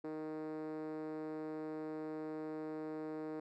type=tone with band-pass filter; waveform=5% pulse; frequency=155.6 Hz; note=D#3; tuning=in tune; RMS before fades=-43 dBFS; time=0.04-3.4 s; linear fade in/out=5 ms; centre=370 Hz; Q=5.7; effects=none